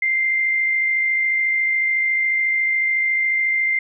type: tone with amplitude modulation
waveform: sine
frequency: 2093 Hz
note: C7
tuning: in tune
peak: -15 dBFS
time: 0.02-3.79 s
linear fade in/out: 5 ms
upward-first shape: sine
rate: 54 Hz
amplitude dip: 30%
effects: none